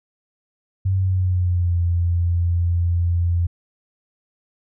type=tone with pitch glide; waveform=sine; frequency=95.2 to 86.3 Hz; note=F#2 to F2; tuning=+50 to -20 cents; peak=-16 dBFS; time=0.85-3.47 s; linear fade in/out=10 ms; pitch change=-170 cents; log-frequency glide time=0.95-1.78 s; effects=none